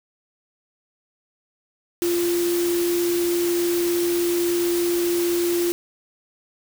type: tone in noise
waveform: sine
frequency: 347 Hz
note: F4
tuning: 11 cents flat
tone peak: -19 dBFS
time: 2.02-5.72 s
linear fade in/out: 0 ms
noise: white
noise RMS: -30 dBFS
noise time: 2.02-5.72 s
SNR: +8 dB
effects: none